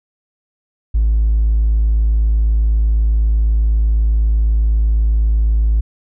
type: tone with hard clipping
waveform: sine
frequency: 54 Hz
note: A1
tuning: 32 cents flat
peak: -11 dBFS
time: 0.94-5.81 s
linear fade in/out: 10 ms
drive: 1 dB
effects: none